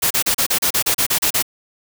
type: noise bursts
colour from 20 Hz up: white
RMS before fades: -17 dBFS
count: 12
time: 0.02-1.426 s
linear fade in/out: 10 ms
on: 86 ms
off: 34 ms
effects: none